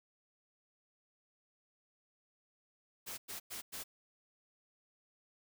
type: noise bursts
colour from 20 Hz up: white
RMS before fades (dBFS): -44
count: 4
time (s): 3.06-3.84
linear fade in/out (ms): 20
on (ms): 120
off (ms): 100
effects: none